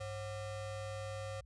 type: ring-modulated tone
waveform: square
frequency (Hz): 320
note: D#4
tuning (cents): +49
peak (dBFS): -38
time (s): 0-1.41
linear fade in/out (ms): 10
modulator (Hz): 220
effects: added 60 Hz sine -55 dBFS peak until 1.45 s + resampled to 22050 Hz